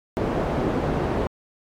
white low-pass noise, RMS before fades -24 dBFS, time 0.17-1.27 s, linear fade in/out 0 ms, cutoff 540 Hz, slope 12 dB/octave, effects AAC 64 kbps

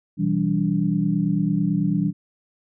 sine tone cluster, 123.6 / 164 / 193.1 / 289.3 Hz, B2 / E3 / G3 / D4, +2 / -9 / -26 / -26 cents, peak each -31 / -22 / -22 / -26 dBFS, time 0.17-2.13 s, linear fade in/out 50 ms, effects none

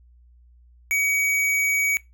sine tone with hard clipping, 2260 Hz, C#7, 33 cents sharp, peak -21 dBFS, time 0.91-1.97 s, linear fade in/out 0 ms, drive 14 dB, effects noise-tail reverb RT60 0.2 s tail -20 dB re dry + added 60 Hz sine -50 dBFS peak until 2.13 s

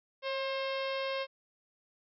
harmonic tone with a mistuned harmonic, 533 Hz, C5, 32 cents sharp, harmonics 1 / 2 / 3 / 4 / 5 / 6 / 7 / 8 / 9 / 10, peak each -34 / -40 / -45 / -43 / -44 / -45 / -47 / -51 / -52 / -53 dBFS, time 0.22-1.27 s, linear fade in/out 50 ms, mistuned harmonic 1, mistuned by +24 cents, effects none

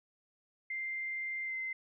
sine tone with pitch glide, 2093 to 2069 Hz, C7 to C7, 0 to -20 cents, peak -35 dBFS, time 0.7-1.73 s, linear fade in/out 5 ms, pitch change -20 cents, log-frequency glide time 1.44-1.54 s, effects none

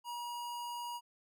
square tone, 957 Hz, A#5, 45 cents sharp, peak -40 dBFS, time 0.04-1.01 s, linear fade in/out 50 ms, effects none

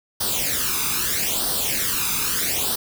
white noise with flanger, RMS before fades -23 dBFS, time 0.2-2.76 s, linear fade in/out 10 ms, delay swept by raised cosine 0.21 to 0.82 ms, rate 0.78 Hz, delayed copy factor +0.75, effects none

